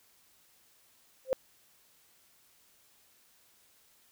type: tone with exponential growth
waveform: sine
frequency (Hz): 523.3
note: C5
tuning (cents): 0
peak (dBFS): -20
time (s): 1.25-1.33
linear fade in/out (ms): 0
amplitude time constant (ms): 17
effects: white hiss -65 dBFS RMS until 4.11 s